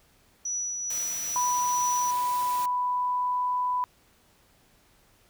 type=tone with tremolo; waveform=sine; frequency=5890 Hz; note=F#8; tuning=9 cents flat; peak=-27 dBFS; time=0.45-2.11 s; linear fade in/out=5 ms; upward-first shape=triangle; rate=2.3 Hz; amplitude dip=35%
type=noise; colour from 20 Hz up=white; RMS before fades=-39 dBFS; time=0.9-2.66 s; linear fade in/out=5 ms
type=tone with pitch glide; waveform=sine; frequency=987.8 to 994.7 Hz; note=B5 to B5; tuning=0 to +12 cents; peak=-24 dBFS; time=1.36-3.84 s; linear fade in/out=0 ms; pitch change=+12 cents; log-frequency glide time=2.08-3.7 s
effects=pink hiss -62 dBFS RMS until 5.29 s